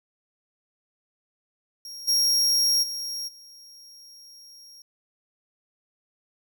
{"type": "tone with level steps", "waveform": "40% pulse", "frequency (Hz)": 5588, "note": "F8", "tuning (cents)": 0, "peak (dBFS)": [-36, -18, -29, -45], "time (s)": [1.85, 4.82], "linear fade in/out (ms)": 2, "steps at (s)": [2.07, 2.82, 3.27], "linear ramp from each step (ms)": 20, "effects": []}